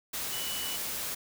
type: tone in noise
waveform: sine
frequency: 2960 Hz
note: F#7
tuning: in tune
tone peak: -38 dBFS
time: 0.32-0.77 s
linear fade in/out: 10 ms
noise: white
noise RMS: -35 dBFS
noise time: 0.13-1.15 s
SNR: -6 dB
effects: none